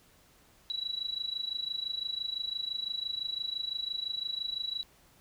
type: tone with amplitude modulation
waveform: sine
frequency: 3918 Hz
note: B7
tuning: 15 cents flat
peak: -29 dBFS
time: 0.7-4.83 s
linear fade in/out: 0 ms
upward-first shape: sine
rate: 25.9 Hz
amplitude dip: 85%
effects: pink hiss -62 dBFS RMS until 5.2 s